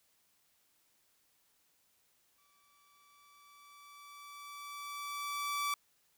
sawtooth tone with exponential growth, 1156 Hz, D6, 28 cents flat, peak -28 dBFS, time 2.38-5.74 s, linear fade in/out 2 ms, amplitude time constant 730 ms, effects white hiss -73 dBFS RMS until 6.17 s

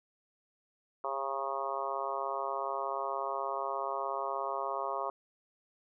harmonic tone with a mistuned harmonic, 136.7 Hz, C#3, 24 cents flat, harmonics 3 / 4 / 5 / 6 / 7 / 8 / 9, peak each -42 / -40 / -39 / -43 / -39 / -38 / -42 dBFS, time 1.04-5.1 s, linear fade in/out 2 ms, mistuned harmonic 3, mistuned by -18 cents, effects none

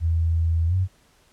sine tone with pitch glide, 82.41 to 93.04 Hz, E2 to F#2, 0 to +10 cents, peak -18 dBFS, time 0-0.88 s, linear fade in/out 50 ms, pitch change +210 cents, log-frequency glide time 0.67-0.75 s, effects pink hiss -59 dBFS RMS until 1.32 s + low-pass 11000 Hz 12 dB/octave

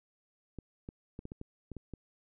clicks, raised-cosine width 3 ms, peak -29 dBFS, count 9, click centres 0.587 / 0.889 / 1.191 / 1.254 / 1.319 / 1.414 / 1.717 / 1.767 / 1.937 s, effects none

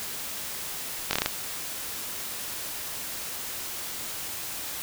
slowing click train, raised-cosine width 0.2 ms, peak -6 dBFS, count 6, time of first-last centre 1.11-1.26 s, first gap 21 ms, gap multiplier 1.18, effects white hiss -35 dBFS RMS until 4.82 s

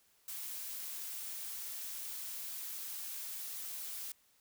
blue noise, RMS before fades -43 dBFS, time 0.28-4.12 s, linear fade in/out 2 ms, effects white hiss -70 dBFS RMS until 4.4 s

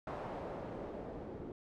white noise with low-pass filter sweep, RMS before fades -44 dBFS, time 0.07-1.52 s, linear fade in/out 2 ms, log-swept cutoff 810 to 370 Hz, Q 1.3, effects none

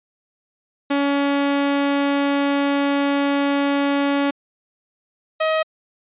sawtooth tone pair in turn, 282 / 633.1 Hz, C#4 / D#5, +30 / +30 cents, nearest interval octave + major second, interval 1400 cents, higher second, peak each -13 dBFS, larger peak neither, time 0.9-4.31 / 5.4-5.63 s, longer first, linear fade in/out 10 ms, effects resampled to 8000 Hz

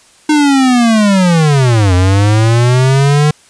square linear two-way sweep, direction down then up, 306.9 to 89 to 151.9 Hz, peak -7 dBFS, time 0.29-3.31 s, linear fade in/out 5 ms, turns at 1.94 s, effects white hiss -45 dBFS RMS until 3.49 s + resampled to 22050 Hz

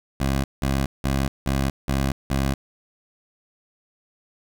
15% pulse tone bursts, 67.7 Hz, C#2, 40 cents flat, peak -14 dBFS, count 6, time 0.2-2.54 s, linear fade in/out 5 ms, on 240 ms, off 180 ms, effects none

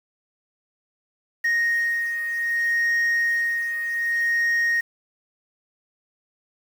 sine beating tone pair, 1864.7 / 1865.34 Hz, A#6 / A#6, 0 / +1 cents, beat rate 0.64 Hz, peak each -19 / -26 dBFS, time 1.44-4.81 s, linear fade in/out 10 ms, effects tanh soft clip ceiling -17 dBFS + 7-bit

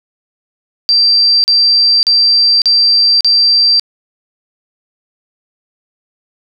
sine tone bursts, 4699 Hz, D8, in tune, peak -6 dBFS, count 5, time 0.89-3.796 s, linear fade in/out 0 ms, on 550 ms, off 39 ms, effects none

